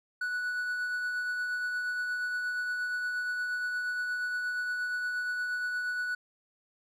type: tone with tremolo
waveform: triangle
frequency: 1477 Hz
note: F#6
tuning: 3 cents flat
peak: -27 dBFS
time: 0.21-6.15 s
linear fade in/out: 5 ms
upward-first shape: triangle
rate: 8.5 Hz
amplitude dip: 30%
effects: none